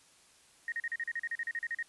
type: tone bursts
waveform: sine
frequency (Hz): 1864.7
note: A#6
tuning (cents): 0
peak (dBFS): -32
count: 15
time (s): 0.68-1.827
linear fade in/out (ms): 2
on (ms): 41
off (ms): 38
effects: white hiss -62 dBFS RMS until 1.88 s + resampled to 24000 Hz